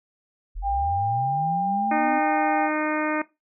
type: linear sweep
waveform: sine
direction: up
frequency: 36.28 to 261.6 Hz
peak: -28 dBFS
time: 0.55-2.2 s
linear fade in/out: 20 ms
type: tone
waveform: sine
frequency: 798 Hz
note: G5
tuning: 31 cents sharp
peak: -22 dBFS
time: 0.62-2.7 s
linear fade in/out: 50 ms
type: harmonic tone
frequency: 306.1 Hz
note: D#4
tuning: 28 cents flat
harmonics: 1 / 2 / 3 / 4 / 5 / 6 / 7 / 8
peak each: -26 / -29 / -31 / -32 / -33 / -34 / -34 / -35 dBFS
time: 1.91-3.22 s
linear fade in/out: 5 ms
effects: noise-tail reverb RT60 0.2 s tail -17 dB re dry